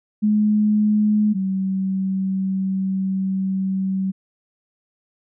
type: tone pair in turn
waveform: sine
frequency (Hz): 211.2 / 190.98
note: G#3 / G3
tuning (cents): +29 / -45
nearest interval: major second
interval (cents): 174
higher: first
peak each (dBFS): -14 / -19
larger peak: first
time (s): 0.22-1.34 / 1.34-4.12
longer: second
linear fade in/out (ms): 20
effects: none